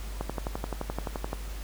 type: click train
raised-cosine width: 1 ms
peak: -17 dBFS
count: 14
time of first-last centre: 0.21-1.331 s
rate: 11.6 Hz
effects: added 50 Hz sine -35 dBFS peak until 1.63 s + pink hiss -46 dBFS RMS until 1.63 s